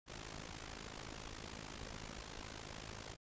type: noise with amplitude modulation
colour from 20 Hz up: pink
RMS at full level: -45 dBFS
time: 0.06-3.17 s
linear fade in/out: 50 ms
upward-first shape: sine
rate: 53.7 Hz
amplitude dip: 85%
effects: resampled to 16000 Hz